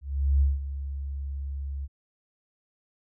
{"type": "tone with ADSR envelope", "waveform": "sine", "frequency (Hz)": 69.3, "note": "C#2", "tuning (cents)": 0, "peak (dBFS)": -17, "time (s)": [0.01, 1.88], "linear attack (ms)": 400, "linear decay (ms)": 180, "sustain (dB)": -13, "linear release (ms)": 38, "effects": []}